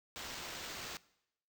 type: noise with sample-and-hold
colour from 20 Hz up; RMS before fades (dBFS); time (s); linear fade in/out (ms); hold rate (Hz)
white; -45; 0.16-0.97; 0; 11025
effects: noise-tail reverb RT60 0.8 s tail -21 dB re dry